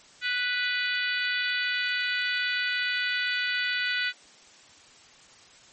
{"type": "harmonic tone with a mistuned harmonic", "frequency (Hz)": 493.6, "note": "B4", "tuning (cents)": -1, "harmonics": [3, 4, 5, 6, 7, 8, 9], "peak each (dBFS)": [-29, -31, -33, -35, -36, -37, -38], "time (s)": [0.21, 4.13], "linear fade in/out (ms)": 50, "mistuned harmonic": 9, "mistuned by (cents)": 35, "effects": ["white hiss -53 dBFS RMS until 5.72 s", "MP3 32 kbps"]}